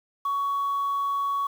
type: tone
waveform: sine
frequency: 1120 Hz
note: C#6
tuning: 18 cents sharp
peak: -22 dBFS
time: 0.25-1.47 s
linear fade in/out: 5 ms
effects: tanh soft clip ceiling -21 dBFS + 8-bit